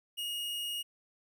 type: tone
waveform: 45% pulse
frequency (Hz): 2868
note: F7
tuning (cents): +45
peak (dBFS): -34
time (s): 0.17-0.83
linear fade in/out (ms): 20
effects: none